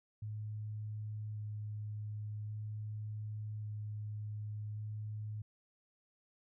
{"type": "tone with vibrato", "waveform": "sine", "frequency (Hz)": 106.2, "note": "G#2", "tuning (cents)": 39, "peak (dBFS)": -39, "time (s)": [0.22, 5.42], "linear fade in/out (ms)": 5, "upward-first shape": "square", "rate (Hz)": 0.44, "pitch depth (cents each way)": 8, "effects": []}